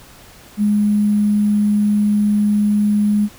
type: tone with sample-and-hold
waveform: sine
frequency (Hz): 207.8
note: G#3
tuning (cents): +1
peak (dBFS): -12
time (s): 0.57-3.29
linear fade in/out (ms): 50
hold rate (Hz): 11025
effects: pink hiss -43 dBFS RMS until 3.38 s